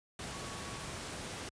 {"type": "tone in noise", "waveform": "sine", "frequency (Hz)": 1119, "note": "C#6", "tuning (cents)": 16, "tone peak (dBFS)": -50, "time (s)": [0.32, 0.85], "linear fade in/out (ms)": 2, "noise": "pink", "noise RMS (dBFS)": -42, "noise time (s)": [0.19, 1.49], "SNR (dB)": -11, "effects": ["high-pass 60 Hz 12 dB/octave", "resampled to 22050 Hz"]}